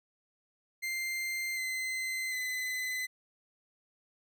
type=tone with pitch steps; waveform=40% pulse; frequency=2093 / 2057 / 2022 Hz; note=C7 / C7 / B6; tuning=0 / -30 / +40 cents; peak=-32 dBFS; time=0.82-3.07 s; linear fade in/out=20 ms; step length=750 ms; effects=none